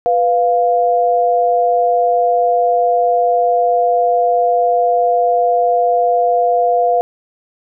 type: tone pair together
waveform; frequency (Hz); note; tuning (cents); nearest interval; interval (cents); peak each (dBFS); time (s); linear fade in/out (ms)
sine; 493.9 / 698.5; B4 / F5; 0 / 0; tritone; 600; -15 / -12; 0.06-7.01; 0
effects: none